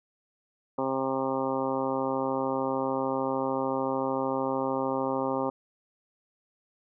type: harmonic tone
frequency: 133.3 Hz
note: C3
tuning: 33 cents sharp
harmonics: 1 / 2 / 3 / 4 / 5 / 6 / 7 / 8 / 9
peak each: -43 / -32 / -34 / -31 / -41 / -35 / -35 / -38 / -39 dBFS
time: 0.78-5.5 s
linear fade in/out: 5 ms
effects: none